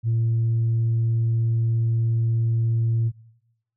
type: tone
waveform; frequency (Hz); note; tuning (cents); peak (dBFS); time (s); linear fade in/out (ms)
sine; 114.6; A#2; -29; -17; 0.03-3.12; 50
effects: noise-tail reverb RT60 1.0 s tail -22 dB re dry + tanh soft clip ceiling -16 dBFS